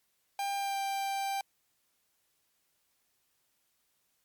45% pulse tone with pitch glide, 797 to 787.4 Hz, G5 to G5, +28 to +8 cents, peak -31 dBFS, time 0.39-1.41 s, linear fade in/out 2 ms, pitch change -20 cents, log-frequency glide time 0.56-0.8 s, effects white hiss -75 dBFS RMS until 4.24 s + MP3 96 kbps

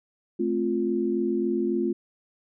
sine chord, F major, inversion first, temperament just, 218.3 / 261.9 / 349.2 Hz, A3 / C4 / F4, -13 / +2 / 0 cents, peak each -28 / -29 / -25 dBFS, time 0.39-1.93 s, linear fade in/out 10 ms, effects none

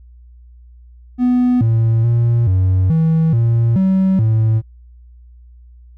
triangle tone with pitch steps, 248.2 / 113.5 / 117.7 / 93.3 / 161.4 / 116.1 / 190.2 / 110.9 Hz, B3 / A#2 / A#2 / F#2 / E3 / A#2 / F#3 / A2, +9 / -46 / +17 / +15 / -36 / -7 / +48 / +14 cents, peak -8 dBFS, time 1.18-4.62 s, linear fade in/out 50 ms, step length 430 ms, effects tanh soft clip ceiling -4 dBFS + added 60 Hz sine -39 dBFS peak until 5.97 s

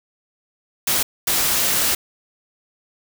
white noise bursts at uneven times, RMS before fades -19 dBFS, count 2, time 0.87-1.03 / 1.27-1.95 s, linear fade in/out 5 ms, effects none

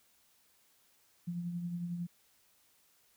sine tone with tremolo, 173.7 Hz, F3, 9 cents flat, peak -33 dBFS, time 1.27-2.07 s, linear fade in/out 10 ms, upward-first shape triangle, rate 11 Hz, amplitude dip 50%, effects white hiss -69 dBFS RMS until 3.16 s

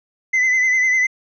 triangle tone with vibrato, 2032 Hz, B6, 49 cents sharp, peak -12 dBFS, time 0.33-1.07 s, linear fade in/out 10 ms, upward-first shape sine, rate 10 Hz, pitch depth 40 cents each way, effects resampled to 16000 Hz

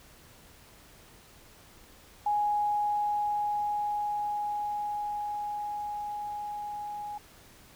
sine tone with level ramp, 830.6 Hz, G#5, in tune, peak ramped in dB -24 to -35 dBFS, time 2.26-7.18 s, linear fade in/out 5 ms, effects pink hiss -55 dBFS RMS until 7.75 s

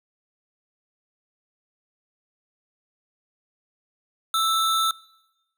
square tone pair together, 1318.5 / 3615 Hz, E6 / A7, 0 / +46 cents, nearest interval octave + perfect fourth, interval 1746 cents, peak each -22 / -26 dBFS, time 4.34-4.91 s, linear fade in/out 2 ms, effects noise-tail reverb RT60 1.0 s tail -24 dB re dry

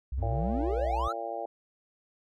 sine tone with vibrato, 61.74 Hz, B1, in tune, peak -30 dBFS, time 0.12-1.08 s, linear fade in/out 5 ms, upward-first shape sine, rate 5.8 Hz, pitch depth 78 cents each way
triangle exponential sweep, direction up, 78.2 to 1421 Hz, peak -28 dBFS, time 0.17-1.13 s, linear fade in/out 20 ms
harmonic tone, 114.5 Hz, A#2, 31 cents flat, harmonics 3 / 4 / 5 / 6 / 7, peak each -43 / -41 / -38 / -37 / -38 dBFS, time 0.22-1.46 s, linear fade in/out 5 ms
effects none

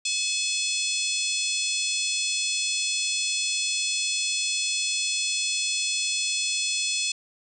harmonic tone with a mistuned harmonic, 856 Hz, A5, 48 cents flat, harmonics 3 / 4 / 5 / 6 / 7 / 8 / 9 / 10, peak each -30 / -31 / -32 / -33 / -33 / -34 / -35 / -35 dBFS, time 0.05-7.12 s, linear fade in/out 5 ms, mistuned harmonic 8, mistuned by +45 cents, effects none

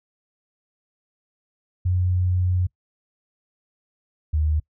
sine tone pair in turn, 90.7 / 76.76 Hz, F#2 / D#2, -34 / -23 cents, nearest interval minor third, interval 289 cents, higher first, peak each -18 dBFS, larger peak neither, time 1.85-2.67 / 4.33-4.6 s, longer first, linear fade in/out 10 ms, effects noise-tail reverb RT60 0.1 s tail -23 dB re dry

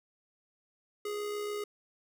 square tone with amplitude modulation, 415.3 Hz, G#4, in tune, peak -33 dBFS, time 1.05-1.64 s, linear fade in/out 5 ms, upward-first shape sine, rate 67 Hz, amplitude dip 35%, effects none

